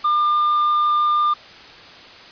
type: tone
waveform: triangle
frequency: 1201 Hz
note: D6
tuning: 38 cents sharp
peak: -13 dBFS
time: 0.04-1.34 s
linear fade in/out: 10 ms
effects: white hiss -41 dBFS RMS until 2.31 s + resampled to 11025 Hz